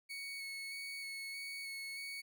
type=tone with vibrato; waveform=30% pulse; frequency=2215 Hz; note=C#7; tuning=2 cents flat; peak=-40 dBFS; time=0.09-2.22 s; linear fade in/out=20 ms; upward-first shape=square; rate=1.6 Hz; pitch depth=12 cents each way; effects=none